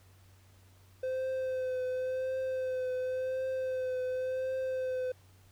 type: tone with vibrato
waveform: triangle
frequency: 515 Hz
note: C5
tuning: 28 cents flat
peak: -29 dBFS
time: 1.03-5.12 s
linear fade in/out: 5 ms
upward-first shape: triangle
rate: 0.92 Hz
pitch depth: 27 cents each way
effects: added 94 Hz sine -58 dBFS peak until 5.51 s + pink hiss -65 dBFS RMS until 5.51 s